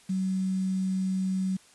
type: tone with quantisation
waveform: sine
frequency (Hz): 188.7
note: F#3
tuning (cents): +34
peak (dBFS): -25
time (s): 0.09-1.57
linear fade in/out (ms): 10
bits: 8
effects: white hiss -57 dBFS RMS until 1.74 s + resampled to 24000 Hz